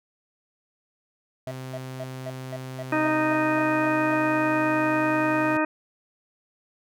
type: tone bursts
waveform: triangle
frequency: 646 Hz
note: E5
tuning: 35 cents flat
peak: -30 dBFS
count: 11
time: 1.47-4.143 s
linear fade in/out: 5 ms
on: 43 ms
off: 220 ms
type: tone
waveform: sawtooth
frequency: 130 Hz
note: C3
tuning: 11 cents flat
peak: -30 dBFS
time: 1.47-5.57 s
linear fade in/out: 0 ms
type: harmonic tone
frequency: 309.7 Hz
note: D#4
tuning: 8 cents flat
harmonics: 1 / 2 / 3 / 4 / 5 / 6 / 8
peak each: -24 / -27 / -29 / -30 / -31 / -32 / -33 dBFS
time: 2.92-5.65 s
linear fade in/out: 5 ms
effects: none